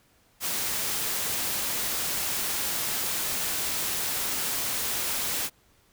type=noise; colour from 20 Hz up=white; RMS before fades=-29 dBFS; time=0.4-5.5 s; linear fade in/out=50 ms; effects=pink hiss -63 dBFS RMS until 5.92 s